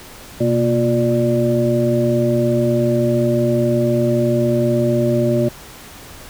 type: harmonic tone with a mistuned harmonic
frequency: 118.1 Hz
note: A#2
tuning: 23 cents sharp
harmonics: 1 / 2 / 3 / 5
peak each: -19 / -19 / -19 / -19 dBFS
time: 0.4-5.49 s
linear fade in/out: 10 ms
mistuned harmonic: 1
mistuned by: +110 cents
effects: pink hiss -38 dBFS RMS until 6.29 s